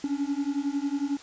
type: beating tone pair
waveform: triangle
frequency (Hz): 277.2 / 288.2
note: C#4 / D4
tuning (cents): 0 / -33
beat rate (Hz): 11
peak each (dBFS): -27 / -27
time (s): 0.04-1.17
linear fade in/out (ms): 2
effects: white hiss -47 dBFS RMS until 1.22 s + resampled to 16000 Hz